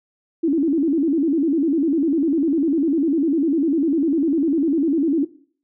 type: tone with vibrato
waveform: sine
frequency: 303.6 Hz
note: D#4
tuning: 42 cents flat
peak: -15 dBFS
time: 0.43-5.25 s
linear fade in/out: 10 ms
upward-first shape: square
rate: 10 Hz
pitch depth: 150 cents each way
effects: noise-tail reverb RT60 0.5 s tail -18 dB re dry